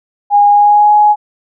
sine tone with pitch glide, 819 to 837.7 Hz, G#5 to G#5, -24 to +15 cents, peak -4 dBFS, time 0.3-1.16 s, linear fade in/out 50 ms, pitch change +39 cents, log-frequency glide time 0.49-0.93 s, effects none

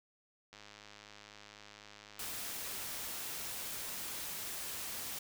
click train, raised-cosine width 0.2 ms, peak -35 dBFS, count 263, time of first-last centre 0.53-3.049 s, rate 104 Hz
white noise, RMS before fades -42 dBFS, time 2.19-5.19 s, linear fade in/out 5 ms
effects none

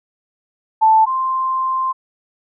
sine tone pair in turn, 880 / 1046.5 Hz, A5 / C6, 0 / 0 cents, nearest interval minor third, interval 300 cents, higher second, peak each -8 / -16 dBFS, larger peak first, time 0.81-1.06 / 1.06-1.93 s, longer second, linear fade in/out 20 ms, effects none

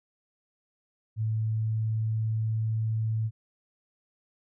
sine tone with pitch glide, 110 to 110.7 Hz, A2 to A2, 0 to +11 cents, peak -25 dBFS, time 1.16-3.31 s, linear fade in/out 50 ms, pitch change +11 cents, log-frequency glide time 1.34-2.8 s, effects none

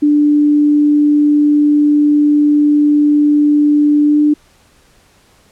sine tone with pitch glide, 295 to 297.7 Hz, D4 to D4, +8 to +24 cents, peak -7 dBFS, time 0.02-4.34 s, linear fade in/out 10 ms, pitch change +16 cents, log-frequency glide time 4.04-4.19 s, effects pink hiss -50 dBFS RMS until 5.51 s + low-pass 11000 Hz 12 dB/octave

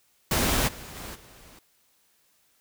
pink noise with level steps, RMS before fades -24 / -42 / -39 / -51 dBFS, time 0.31-1.59 s, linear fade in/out 2 ms, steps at 0.67 / 0.95 / 1.14 s, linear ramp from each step 20 ms, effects white hiss -66 dBFS RMS until 2.6 s

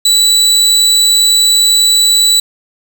30% pulse tone, 3951 Hz, B7, in tune, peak -4 dBFS, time 0.05-2.4 s, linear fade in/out 5 ms, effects none

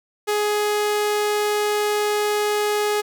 sawtooth tone, 417.9 Hz, G#4, 11 cents sharp, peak -15 dBFS, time 0.27-3.02 s, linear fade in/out 20 ms, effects none

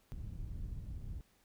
pink low-pass noise, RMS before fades -43 dBFS, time 0.12-1.21 s, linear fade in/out 0 ms, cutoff 110 Hz, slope 12 dB/octave, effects pink hiss -71 dBFS RMS until 1.44 s

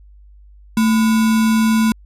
sine tone with sample-and-hold, 221.5 Hz, A3, 12 cents sharp, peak -11 dBFS, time 0.77-1.92 s, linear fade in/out 2 ms, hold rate 1225 Hz, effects added 50 Hz sine -41 dBFS peak until 2.05 s + resampled to 32000 Hz

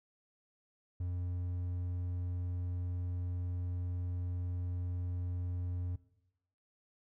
triangle tone, 89 Hz, F2, 33 cents sharp, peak -32 dBFS, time 1-5.96 s, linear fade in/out 5 ms, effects noise-tail reverb RT60 0.9 s tail -18 dB re dry

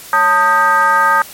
sine tone with frequency modulation, 1241 Hz, D#6, 5 cents flat, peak -8 dBFS, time 0.13-1.22 s, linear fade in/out 2 ms, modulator 342 Hz, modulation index 1.2, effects white hiss -34 dBFS RMS until 1.33 s + MP3 64 kbps

